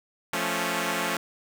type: chord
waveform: 5% pulse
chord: F augmented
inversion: none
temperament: equal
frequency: 174.61 / 220 / 277.2 Hz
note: F3 / A3 / C#4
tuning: 0 / 0 / 0 cents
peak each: -19 dBFS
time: 0.33-1.17 s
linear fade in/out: 2 ms
effects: none

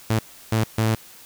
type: tone bursts at uneven times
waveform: sawtooth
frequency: 110.9 Hz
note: A2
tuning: 14 cents sharp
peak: -14 dBFS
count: 3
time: 0.1-0.19 / 0.52-0.64 / 0.78-0.95 s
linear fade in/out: 5 ms
effects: white hiss -46 dBFS RMS until 1.25 s

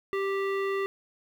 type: tone with low-pass filter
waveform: square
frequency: 392 Hz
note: G4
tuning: in tune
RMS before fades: -29 dBFS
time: 0.13-0.86 s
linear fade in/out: 0 ms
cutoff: 2300 Hz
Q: 1.6
effects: 9-bit

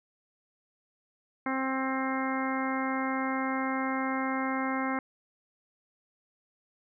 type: harmonic tone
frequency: 264.5 Hz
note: C4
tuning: 19 cents sharp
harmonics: 1 / 2 / 3 / 4 / 5 / 6 / 7 / 8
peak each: -31 / -38 / -36 / -36 / -38 / -40 / -42 / -38 dBFS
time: 1.46-4.99 s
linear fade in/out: 2 ms
effects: none

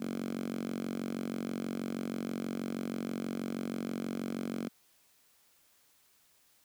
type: tone with high-pass filter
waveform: 5% pulse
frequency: 46.25 Hz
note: F#1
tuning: in tune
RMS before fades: -37 dBFS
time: 0-4.69 s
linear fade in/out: 10 ms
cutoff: 220 Hz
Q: 4.3
effects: white hiss -67 dBFS RMS until 6.64 s

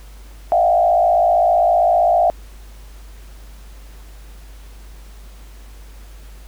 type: tone with frequency modulation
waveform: sine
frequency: 695 Hz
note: F5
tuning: 9 cents flat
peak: -11 dBFS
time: 0.52-2.3 s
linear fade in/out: 0 ms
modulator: 55.4 Hz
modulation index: 1.2
effects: added 50 Hz sine -36 dBFS peak until 6.47 s + pink hiss -48 dBFS RMS until 6.47 s

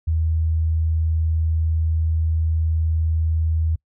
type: tone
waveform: sine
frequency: 80.3 Hz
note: E2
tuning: 45 cents flat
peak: -17 dBFS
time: 0.07-3.76 s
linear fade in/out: 10 ms
effects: noise-tail reverb RT60 0.1 s tail -26 dB re dry

